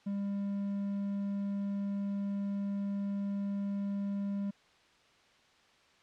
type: tone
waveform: triangle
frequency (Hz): 200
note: G3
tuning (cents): +35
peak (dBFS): -30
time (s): 0.06-4.51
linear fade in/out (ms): 10
effects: white hiss -64 dBFS RMS until 6.02 s + low-pass 4000 Hz 12 dB/octave